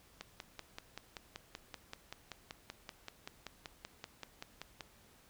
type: click train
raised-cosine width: 0.2 ms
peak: -26 dBFS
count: 25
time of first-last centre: 0.21-4.808 s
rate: 5.22 Hz
effects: pink hiss -64 dBFS RMS until 5.29 s